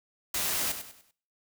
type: noise with echo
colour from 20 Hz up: white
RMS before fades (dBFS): -30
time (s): 0.34-0.72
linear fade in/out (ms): 5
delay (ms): 98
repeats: 4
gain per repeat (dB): -9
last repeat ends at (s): 1.112
effects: noise-tail reverb RT60 0.5 s tail -20 dB re dry